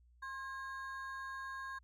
triangle ring-modulated tone, 1346 Hz, E6, 36 cents sharp, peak -37 dBFS, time 0.22-1.79 s, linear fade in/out 10 ms, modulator 284 Hz, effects added 60 Hz sine -63 dBFS peak until 1.83 s

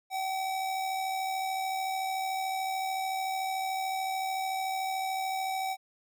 square tone with amplitude modulation, 763 Hz, G5, 47 cents flat, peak -29 dBFS, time 0.1-5.77 s, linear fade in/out 50 ms, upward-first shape sine, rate 73.6 Hz, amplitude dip 40%, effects none

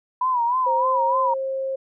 sine tone with vibrato, 982 Hz, B5, 10 cents flat, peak -18 dBFS, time 0.21-1.34 s, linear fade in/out 5 ms, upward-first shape sine, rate 3.3 Hz, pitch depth 94 cents each way
sine tone with pitch glide, 523.3 to 534 Hz, C5 to C5, 0 to +35 cents, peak -23 dBFS, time 0.66-1.76 s, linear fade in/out 10 ms, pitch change +35 cents, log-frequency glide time 0.9-0.97 s
effects none

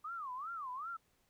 sine tone with vibrato, 1174.7 Hz, D6, in tune, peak -40 dBFS, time 0.04-0.97 s, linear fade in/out 10 ms, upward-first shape sine, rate 2.6 Hz, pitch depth 290 cents each way, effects pink hiss -75 dBFS RMS until 1.29 s

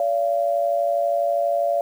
sine tone pair together, 572.7 / 685 Hz, D5 / F5, -44 / -34 cents, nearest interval minor third, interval 310 cents, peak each -21 dBFS, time 0-1.81 s, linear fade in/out 2 ms, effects 8-bit

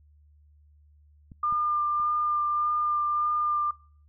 clicks, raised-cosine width 5 ms, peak -33 / -32 / -40 dBFS, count 3, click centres 1.318 / 1.525 / 2 s
sine tone with vibrato, 1200 Hz, D6, 37 cents sharp, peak -23 dBFS, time 1.43-3.71 s, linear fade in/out 5 ms, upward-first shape sine, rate 1.7 Hz, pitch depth 11 cents each way
effects noise-tail reverb RT60 0.6 s tail -26 dB re dry + added 74 Hz sine -55 dBFS peak until 4.08 s

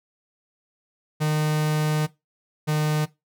45% pulse tone pair in turn, 153.1 / 152.49 Hz, D#3 / D#3, -28 / -35 cents, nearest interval unison, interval 7 cents, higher first, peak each -20 dBFS, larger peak neither, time 1.2-2.07 / 2.67-3.06 s, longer first, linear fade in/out 20 ms, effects noise-tail reverb RT60 0.2 s tail -18 dB re dry

